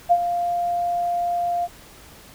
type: tone with ADSR envelope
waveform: sine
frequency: 698.5 Hz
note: F5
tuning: in tune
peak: -10 dBFS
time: 0.09-1.68 s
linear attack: 27 ms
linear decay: 54 ms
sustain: -10 dB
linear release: 40 ms
effects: pink hiss -46 dBFS RMS until 2.34 s